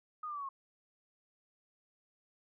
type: linear sweep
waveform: sine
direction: down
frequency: 1256 to 1070 Hz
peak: -38 dBFS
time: 0.23-0.49 s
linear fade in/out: 5 ms
effects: none